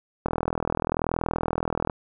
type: click train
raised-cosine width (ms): 1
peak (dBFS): -10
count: 68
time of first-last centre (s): 0.26-1.898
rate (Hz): 40.9
effects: none